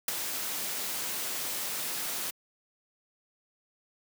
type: noise with ADSR envelope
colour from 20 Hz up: white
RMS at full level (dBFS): -25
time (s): 0.08-2.31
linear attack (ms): 4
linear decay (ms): 11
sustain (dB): -9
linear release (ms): 12
effects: high-pass 150 Hz 12 dB/octave